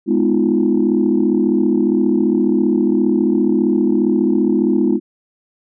sine chord, F half-diminished seventh, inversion first, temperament just, 209.5 / 251.4 / 314.3 / 349.2 Hz, Ab3 / Cb4 / Eb4 / F4, +15 / +31 / +18 / 0 cents, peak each -17 dBFS, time 0.06-5 s, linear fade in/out 50 ms, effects tanh soft clip ceiling -4 dBFS

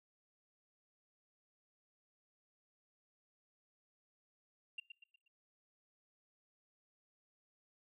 sine tone with echo, 2777 Hz, F7, 10 cents flat, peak -39 dBFS, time 4.78-4.8 s, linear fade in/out 5 ms, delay 120 ms, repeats 4, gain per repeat -8 dB, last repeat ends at 5.28 s, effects noise-tail reverb RT60 0.5 s tail -26 dB re dry + tanh soft clip ceiling -37 dBFS

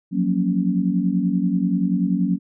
sine chord, Gb major seventh, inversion third, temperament equal, 174.61 / 185 / 233.1 / 277.2 Hz, F3 / Gb3 / Bb3 / Db4, 0 / 0 / 0 / 0 cents, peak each -25 / -20 / -25 / -24 dBFS, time 0.11-2.39 s, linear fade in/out 50 ms, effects none

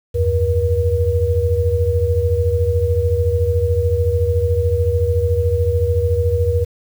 sine tone cluster, 80.4 / 94.1 / 478.2 Hz, E2 / F#2 / A#4, -43 / +30 / +44 cents, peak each -18 dBFS, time 0.14-6.65 s, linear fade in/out 20 ms, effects 7-bit

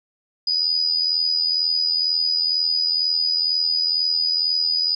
sine tone with amplitude modulation, 4948 Hz, D#8, 10 cents flat, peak -15 dBFS, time 0.47-4.95 s, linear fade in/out 5 ms, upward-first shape sine, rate 82.1 Hz, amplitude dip 60%, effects none

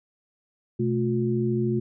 sine tone cluster, 125.1 / 218.6 / 357.1 Hz, B2 / A3 / F4, +23 / -11 / +39 cents, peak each -26 dBFS, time 0.79-1.8 s, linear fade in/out 10 ms, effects none

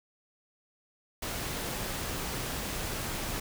pink noise, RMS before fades -35 dBFS, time 1.22-3.4 s, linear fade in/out 5 ms, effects none

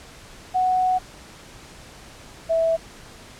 sine tone pair in turn, 740 / 655.2 Hz, F#5 / E5, 0 / -11 cents, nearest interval major second, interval 211 cents, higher first, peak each -17 dBFS, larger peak neither, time 0.54-0.99 / 2.49-2.77 s, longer first, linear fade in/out 20 ms, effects pink hiss -44 dBFS RMS until 3.39 s + low-pass 9000 Hz 12 dB/octave

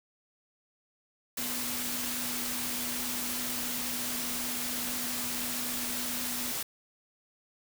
sine tone in noise, 245.2 Hz, B3, 12 cents flat, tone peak -41 dBFS, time 1.38-6.52 s, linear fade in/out 5 ms, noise white, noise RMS -34 dBFS, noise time 1.37-6.63 s, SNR -10 dB, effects none

